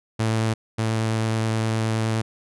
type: tone pair in turn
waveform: sawtooth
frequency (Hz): 111.3 / 111.3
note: A2 / A2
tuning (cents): +20 / +20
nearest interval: unison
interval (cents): 0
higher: neither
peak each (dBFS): -16 / -17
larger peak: first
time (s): 0.19-0.54 / 0.78-2.22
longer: second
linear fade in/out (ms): 10
effects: resampled to 24000 Hz